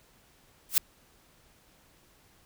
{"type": "noise with exponential growth", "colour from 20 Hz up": "blue", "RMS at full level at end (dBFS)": -17, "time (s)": [0.69, 0.78], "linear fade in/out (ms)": 2, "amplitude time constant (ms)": 19, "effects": ["pink hiss -62 dBFS RMS until 2.45 s"]}